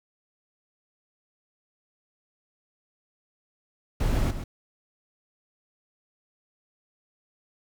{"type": "noise with echo", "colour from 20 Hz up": "brown", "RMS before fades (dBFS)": -24, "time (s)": [4, 4.31], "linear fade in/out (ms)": 5, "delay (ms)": 130, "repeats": 1, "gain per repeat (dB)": -9, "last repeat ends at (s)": 4.44, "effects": []}